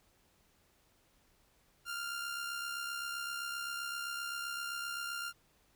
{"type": "tone with amplitude modulation", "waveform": "sawtooth", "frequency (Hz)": 1396.9, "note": "F6", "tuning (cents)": 0, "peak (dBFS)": -32, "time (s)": [1.85, 5.33], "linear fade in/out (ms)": 50, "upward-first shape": "sine", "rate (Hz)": 67.7, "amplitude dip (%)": 45, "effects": ["pink hiss -70 dBFS RMS until 5.75 s"]}